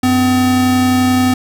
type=tone pair together; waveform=square; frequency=95.14 / 254 Hz; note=F#2 / B3; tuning=+49 / +49 cents; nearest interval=octave + perfect fourth; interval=1700 cents; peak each=-21 / -11 dBFS; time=0.03-1.34 s; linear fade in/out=5 ms; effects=none